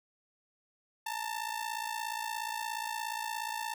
sawtooth ring-modulated tone, 892 Hz, A5, 23 cents sharp, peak -28 dBFS, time 1.06-3.74 s, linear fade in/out 5 ms, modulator 28.5 Hz, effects none

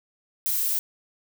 violet noise, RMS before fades -25 dBFS, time 0.46-0.79 s, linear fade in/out 0 ms, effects none

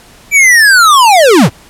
square linear sweep, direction down, 2349 to 80.9 Hz, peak -3 dBFS, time 0.31-1.5 s, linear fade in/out 50 ms, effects pink hiss -39 dBFS RMS until 1.69 s + low-pass 12000 Hz 12 dB/octave

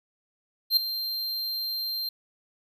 square tone with ADSR envelope, 4164 Hz, C8, 9 cents flat, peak -16 dBFS, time 0.7-2.09 s, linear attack 69 ms, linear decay 4 ms, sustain -13 dB, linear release 4 ms, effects none

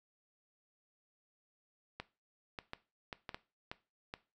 clicks, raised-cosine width 0.3 ms, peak -25 dBFS, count 8, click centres 2 / 2.588 / 2.734 / 3.128 / 3.292 / 3.345 / 3.715 / 4.139 s, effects noise-tail reverb RT60 0.3 s tail -17 dB re dry

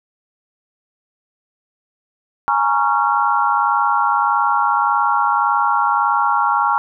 sine chord, Bb minor seventh, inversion third, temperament equal with one note detuned, 830.6 / 932.3 / 1108.7 / 1374.5 Hz, Ab5 / Bb5 / Db6 / F6, 0 / 0 / 0 / -28 cents, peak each -19 dBFS, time 2.48-6.78 s, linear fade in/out 0 ms, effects none

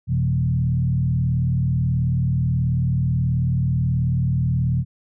sine tone with frequency modulation, 127.5 Hz, C3, 44 cents flat, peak -17 dBFS, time 0.07-4.85 s, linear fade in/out 50 ms, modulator 38.5 Hz, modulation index 1, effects none

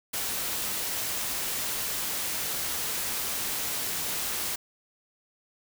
white noise, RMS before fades -31 dBFS, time 0.13-4.56 s, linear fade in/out 10 ms, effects none

